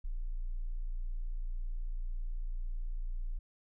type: tone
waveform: sine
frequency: 29.06 Hz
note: A#0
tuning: 4 cents flat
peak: -33 dBFS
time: 0.04-3.39 s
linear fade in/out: 10 ms
effects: none